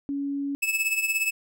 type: tone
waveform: sine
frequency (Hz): 280.8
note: C#4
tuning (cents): +22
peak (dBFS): -26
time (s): 0.09-0.55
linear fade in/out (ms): 0
type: tone with tremolo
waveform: 45% pulse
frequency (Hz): 2607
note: E7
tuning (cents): -20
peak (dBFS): -20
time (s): 0.62-1.31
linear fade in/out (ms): 10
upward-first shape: triangle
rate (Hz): 17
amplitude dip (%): 75
effects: none